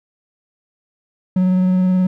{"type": "tone with vibrato", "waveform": "triangle", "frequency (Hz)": 184.3, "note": "F#3", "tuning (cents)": -7, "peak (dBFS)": -10, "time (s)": [1.36, 2.07], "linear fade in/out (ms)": 5, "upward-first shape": "triangle", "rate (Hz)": 19, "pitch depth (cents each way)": 19, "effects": []}